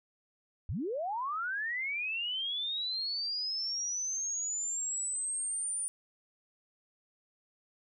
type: linear sweep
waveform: sine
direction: up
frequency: 61.74 to 9397 Hz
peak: -32 dBFS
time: 0.69-5.88 s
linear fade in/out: 0 ms
effects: none